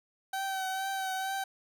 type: tone with vibrato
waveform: 30% pulse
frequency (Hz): 767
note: G5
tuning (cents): -38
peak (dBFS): -29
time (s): 0.33-1.44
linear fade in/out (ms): 5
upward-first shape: triangle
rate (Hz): 2.2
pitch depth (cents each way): 31
effects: none